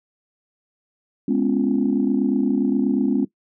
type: chord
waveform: sine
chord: C# dominant seventh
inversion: second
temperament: just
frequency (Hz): 207.9 / 249.5 / 277.2 / 346.5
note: G#3 / B3 / C#4 / E#4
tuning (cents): +2 / +18 / 0 / -14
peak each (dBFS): -22 / -21 / -20 / -26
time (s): 1.28-3.25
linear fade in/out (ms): 5
effects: noise-tail reverb RT60 0.1 s tail -18 dB re dry + tanh soft clip ceiling -8 dBFS